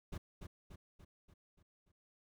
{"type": "noise with echo", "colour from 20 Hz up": "brown", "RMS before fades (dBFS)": -42, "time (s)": [0.12, 0.18], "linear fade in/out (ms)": 10, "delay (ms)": 290, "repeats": 6, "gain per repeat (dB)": -5, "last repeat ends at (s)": 1.92, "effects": []}